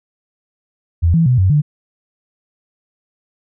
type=tone with pitch steps; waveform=sine; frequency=84.3 / 165 / 125.6 / 93.9 / 148.4 Hz; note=E2 / E3 / B2 / F#2 / D3; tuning=+39 / +2 / +30 / +26 / +18 cents; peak=-9 dBFS; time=1.02-1.62 s; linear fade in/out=20 ms; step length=120 ms; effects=none